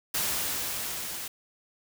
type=noise with level ramp; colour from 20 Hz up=white; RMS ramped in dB=-28 to -37 dBFS; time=0.14-1.28 s; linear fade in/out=5 ms; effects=none

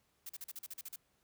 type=noise bursts; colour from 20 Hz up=blue; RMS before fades=-45 dBFS; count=10; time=0.26-0.96 s; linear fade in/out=5 ms; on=34 ms; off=40 ms; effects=pink hiss -75 dBFS RMS until 1.23 s + high-pass 60 Hz 12 dB/octave

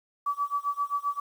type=tone with tremolo; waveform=sine; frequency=1148 Hz; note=D6; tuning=40 cents flat; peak=-23 dBFS; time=0.26-1.2 s; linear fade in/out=5 ms; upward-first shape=sine; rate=7.6 Hz; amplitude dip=95%; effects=9-bit

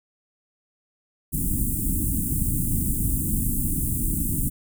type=band-stop noise; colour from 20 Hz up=pink; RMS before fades=-24 dBFS; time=1.32-4.5 s; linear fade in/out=20 ms; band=300 to 8400 Hz; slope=48 dB/octave; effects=none

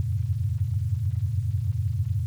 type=tone cluster; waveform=sine; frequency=83.4 / 92.9 / 99.4 / 112.3 / 136.9 Hz; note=E2 / F#2 / G2 / A2 / C#3; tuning=+21 / +7 / +25 / +36 / -21 cents; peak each=-32 / -28 / -32 / -27 / -33 dBFS; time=0-2.26 s; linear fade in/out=0 ms; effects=9-bit

